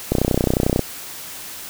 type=click train; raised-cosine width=2 ms; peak=-3 dBFS; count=22; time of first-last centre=0.12-0.793 s; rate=31.2 Hz; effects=white hiss -34 dBFS RMS until 1.69 s